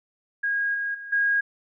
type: tone with level steps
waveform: sine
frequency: 1636 Hz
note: G#6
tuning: 26 cents flat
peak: -22 / -25 / -35 / -19 dBFS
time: 0.43-1.41 s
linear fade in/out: 10 ms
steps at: 0.74 / 0.94 / 1.12 s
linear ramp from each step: 10 ms
effects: none